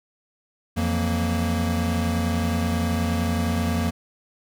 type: tone cluster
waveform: square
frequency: 86.8 / 168.9 / 179.5 / 232 Hz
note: F2 / E3 / F3 / A#3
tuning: -10 / +42 / +48 / -8 cents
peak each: -25 / -33 / -32 / -26 dBFS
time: 0.76-3.91 s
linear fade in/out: 20 ms
effects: none